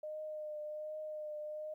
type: tone with vibrato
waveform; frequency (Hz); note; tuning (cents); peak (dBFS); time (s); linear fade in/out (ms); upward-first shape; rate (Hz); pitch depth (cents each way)
sine; 610; D#5; -34; -40; 0.03-1.74; 5; triangle; 1.3; 25
effects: 13-bit